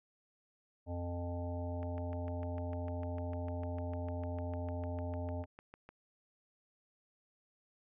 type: harmonic tone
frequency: 87.31 Hz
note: F2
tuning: in tune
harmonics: 1 / 3 / 5 / 7 / 9 / 10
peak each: -38 / -44 / -51 / -44 / -52 / -53 dBFS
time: 0.86-5.46 s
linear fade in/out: 50 ms
type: click train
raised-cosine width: 0.5 ms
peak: -36 dBFS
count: 28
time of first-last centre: 1.83-5.89 s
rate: 6.65 Hz
effects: none